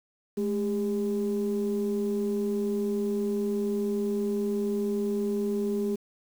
sine tone pair together, 212 / 403 Hz, G#3 / G4, +36 / +48 cents, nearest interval major seventh, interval 1112 cents, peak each -27 dBFS, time 0.37-5.96 s, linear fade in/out 10 ms, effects tanh soft clip ceiling -20 dBFS + 8-bit

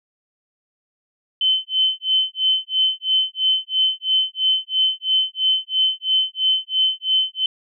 sine tone with tremolo, 3062 Hz, G7, 41 cents flat, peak -13 dBFS, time 1.41-7.46 s, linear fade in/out 2 ms, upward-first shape sine, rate 3 Hz, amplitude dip 100%, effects none

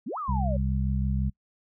sine exponential two-way sweep, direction up then down, 182.4 to 1318.5 to 542 Hz, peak -30 dBFS, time 0.06-0.57 s, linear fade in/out 10 ms, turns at 0.18 s
harmonic tone, 66 Hz, C2, 16 cents sharp, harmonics 1 / 2 / 3, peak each -26 / -29 / -31 dBFS, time 0.28-1.3 s, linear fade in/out 10 ms
effects noise-tail reverb RT60 0.1 s tail -25 dB re dry

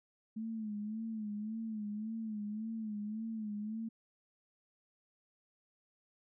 sine tone with vibrato, 216.2 Hz, A3, 30 cents flat, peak -37 dBFS, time 0.36-3.89 s, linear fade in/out 10 ms, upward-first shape sine, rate 1.8 Hz, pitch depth 75 cents each way, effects none

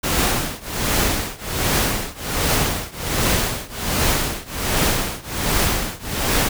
pink noise with tremolo, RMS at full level -17 dBFS, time 0.03-6.49 s, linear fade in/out 10 ms, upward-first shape triangle, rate 1.3 Hz, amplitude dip 95%, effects none

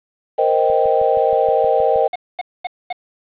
sine chord, C minor seventh, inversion third, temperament equal, 466.2 / 523.3 / 622.3 / 784 Hz, Bb4 / C5 / Eb5 / G5, 0 / 0 / 0 / 0 cents, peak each -18 dBFS, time 0.38-2.08 s, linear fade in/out 10 ms
click train, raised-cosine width 5 ms, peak -26 dBFS, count 9, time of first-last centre 0.7-1.96 s, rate 6.35 Hz
square tone bursts, 724 Hz, F#5, 38 cents flat, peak -21 dBFS, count 4, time 2.13-2.928 s, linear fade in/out 5 ms, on 27 ms, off 230 ms
effects resampled to 8000 Hz + 7-bit

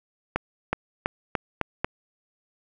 accelerating click train, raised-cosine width 0.5 ms, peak -8 dBFS, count 6, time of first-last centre 0.36-1.845 s, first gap 370 ms, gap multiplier 0.89, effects none

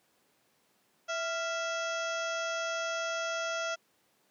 harmonic tone with a mistuned harmonic, 659.3 Hz, E5, in tune, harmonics 1 / 2 / 3 / 4 / 5 / 6 / 7 / 8 / 9 / 10, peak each -35 / -35 / -45 / -43 / -43 / -55 / -52 / -47 / -46 / -49 dBFS, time 1.08-3.76 s, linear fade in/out 20 ms, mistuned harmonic 2, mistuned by +88 cents, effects pink hiss -70 dBFS RMS until 4.3 s + high-pass 200 Hz 12 dB/octave

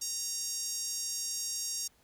5% pulse tone with high-pass filter, 932.3 Hz, A#5, in tune, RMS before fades -36 dBFS, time 0.01-1.88 s, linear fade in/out 10 ms, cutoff 5800 Hz, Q 3.2, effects pink hiss -67 dBFS RMS until 2.03 s

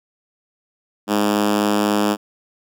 5% pulse tone with high-pass filter, 103.83 Hz, G#2, in tune, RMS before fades -18 dBFS, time 1.07-2.17 s, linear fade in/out 50 ms, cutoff 240 Hz, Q 4.7, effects none

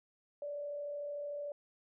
sine tone with frequency modulation, 580 Hz, D5, 22 cents flat, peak -38 dBFS, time 0.42-1.52 s, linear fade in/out 2 ms, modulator 33.4 Hz, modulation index 0.28, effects none

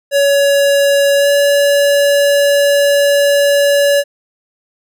square tone with pitch glide, 563 to 568.9 Hz, C#5 to C#5, +27 to +45 cents, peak -9 dBFS, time 0.11-4.04 s, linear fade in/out 50 ms, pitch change +18 cents, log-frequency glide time 1.18-1.28 s, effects none

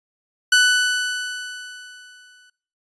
sawtooth tone with exponential decay, 1491 Hz, F#6, 13 cents sharp, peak -7 dBFS, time 0.52-2.5 s, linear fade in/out 5 ms, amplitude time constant 430 ms, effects noise-tail reverb RT60 0.5 s tail -22 dB re dry + resampled to 22050 Hz

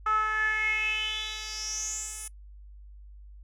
10% pulse tone with band-pass filter sweep, 431.6 Hz, A4, 33 cents flat, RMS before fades -30 dBFS, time 0.06-2.28 s, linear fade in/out 5 ms, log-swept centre 1200 to 9700 Hz, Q 7.1, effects noise-tail reverb RT60 0.1 s tail -23 dB re dry + added 50 Hz sine -45 dBFS peak until 3.43 s

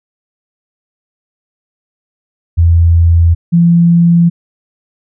sine tone pair in turn, 84.2 / 170.46 Hz, E2 / F3, +37 / -42 cents, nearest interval octave, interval 1221 cents, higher second, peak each -4 dBFS, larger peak neither, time 2.57-3.35 / 3.52-4.3 s, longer neither, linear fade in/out 20 ms, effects none

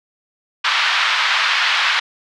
pink band-pass noise, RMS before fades -17 dBFS, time 0.64-2 s, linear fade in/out 10 ms, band 1100 to 4100 Hz, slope 24 dB/octave, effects none

